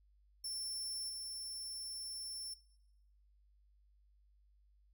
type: tone with level steps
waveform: 25% pulse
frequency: 5390 Hz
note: E8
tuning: 38 cents sharp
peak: -35 / -38 dBFS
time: 0.44-2.54 s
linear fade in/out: 5 ms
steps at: 1.09 s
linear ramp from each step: 10 ms
effects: noise-tail reverb RT60 0.9 s tail -19 dB re dry + added 50 Hz sine -66 dBFS peak until 4.93 s